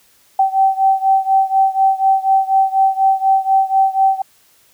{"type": "beating tone pair", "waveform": "sine", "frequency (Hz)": [771, 775.1], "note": ["G5", "G5"], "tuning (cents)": [-29, -20], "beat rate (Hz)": 4.1, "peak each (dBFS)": [-13, -15], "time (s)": [0.39, 4.22], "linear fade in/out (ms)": 5, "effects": ["white hiss -53 dBFS RMS until 4.73 s"]}